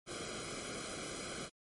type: noise with comb filter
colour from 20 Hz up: pink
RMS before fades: -43 dBFS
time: 0.06-1.5 s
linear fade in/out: 50 ms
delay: 1.1 ms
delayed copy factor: -0.9
effects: MP3 48 kbps